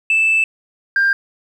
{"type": "tone pair in turn", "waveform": "sine", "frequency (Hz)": [2637, 1593.5], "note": ["E7", "G6"], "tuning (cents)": [0, 28], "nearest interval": "major sixth", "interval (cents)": 872, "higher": "first", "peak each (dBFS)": -10, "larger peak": "neither", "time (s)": [[0.1, 0.44], [0.96, 1.13]], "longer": "first", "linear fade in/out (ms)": 2, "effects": ["tanh soft clip ceiling -9 dBFS", "8-bit"]}